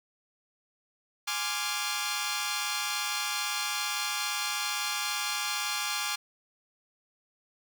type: chord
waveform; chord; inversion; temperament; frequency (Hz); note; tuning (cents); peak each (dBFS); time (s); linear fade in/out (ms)
10% pulse; D half-diminished seventh; second; equal; 830.6 / 1046.5 / 1174.7 / 1396.9; Ab5 / C6 / D6 / F6; 0 / 0 / 0 / 0; -27 / -29 / -26 / -27; 1.27-6.16; 10
effects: none